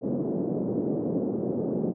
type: band-pass noise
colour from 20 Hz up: pink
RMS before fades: -28 dBFS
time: 0.01-1.94 s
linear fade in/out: 50 ms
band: 170 to 480 Hz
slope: 24 dB/octave
effects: none